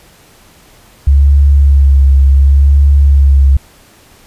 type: tone with vibrato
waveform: sine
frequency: 69.3 Hz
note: C#2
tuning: in tune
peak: -3 dBFS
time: 1.07-3.57 s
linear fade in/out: 5 ms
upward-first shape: sine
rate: 0.69 Hz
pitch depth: 32 cents each way
effects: pink hiss -43 dBFS RMS until 4.26 s + resampled to 32000 Hz